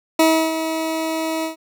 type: tone with ADSR envelope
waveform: 20% pulse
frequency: 321.1 Hz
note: E4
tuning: 45 cents flat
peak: -6 dBFS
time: 0.19-1.56 s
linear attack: 5 ms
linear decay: 320 ms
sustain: -10 dB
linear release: 120 ms
effects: none